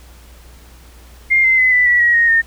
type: tone with pitch steps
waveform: sine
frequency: 2115 / 2071 / 2029 / 1987.1 / 1946.2 / 1906.1 / 1866.9 / 1828.5 Hz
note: C7 / C7 / B6 / B6 / B6 / A#6 / A#6 / A#6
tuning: +18 / -18 / +46 / +10 / -26 / +38 / +2 / -34 cents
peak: -9 dBFS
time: 1.3-2.42 s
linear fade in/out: 20 ms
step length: 140 ms
effects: added 60 Hz sine -40 dBFS peak until 2.46 s + pink hiss -46 dBFS RMS until 2.46 s